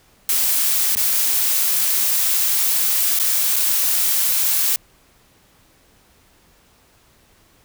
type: noise with dropouts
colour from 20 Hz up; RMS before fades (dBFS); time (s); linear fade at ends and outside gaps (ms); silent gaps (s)
blue; -18; 0.29-4.76; 1; 0.952-0.969 / 3.19-3.198 / 3.559-3.563
effects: pink hiss -55 dBFS RMS until 7.64 s